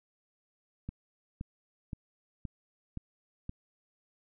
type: click train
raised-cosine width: 5 ms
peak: -25 dBFS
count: 6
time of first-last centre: 0.89-3.494 s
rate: 1.92 Hz
effects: none